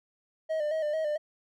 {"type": "tone with vibrato", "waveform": "triangle", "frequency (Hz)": 616, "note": "D#5", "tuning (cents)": -17, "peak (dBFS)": -25, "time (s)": [0.49, 1.18], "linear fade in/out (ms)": 20, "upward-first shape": "square", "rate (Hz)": 4.5, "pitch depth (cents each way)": 52, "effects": []}